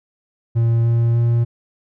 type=tone with pitch steps; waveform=triangle; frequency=115.8 / 116.74 / 117.69 Hz; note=A#2 / A#2 / A#2; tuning=-11 / +3 / +17 cents; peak=-11 dBFS; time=0.55-1.45 s; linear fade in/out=20 ms; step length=300 ms; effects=none